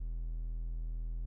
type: tone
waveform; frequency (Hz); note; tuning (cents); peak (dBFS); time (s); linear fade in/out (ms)
triangle; 41; E1; -9; -33; 0-1.26; 10
effects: none